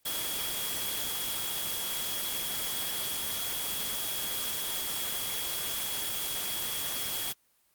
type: tone in noise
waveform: sine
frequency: 3322 Hz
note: G#7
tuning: in tune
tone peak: -37 dBFS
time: 0.05-7.33 s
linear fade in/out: 10 ms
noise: white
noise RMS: -33 dBFS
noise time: 0.05-7.33 s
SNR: -7 dB
effects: white hiss -69 dBFS RMS until 7.74 s + Opus 24 kbps